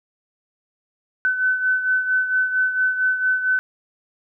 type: beating tone pair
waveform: sine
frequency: 1512 / 1516.4 Hz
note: F#6 / F#6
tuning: +37 / +42 cents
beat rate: 4.4 Hz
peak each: -18 / -25 dBFS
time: 1.25-3.59 s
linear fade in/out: 0 ms
effects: none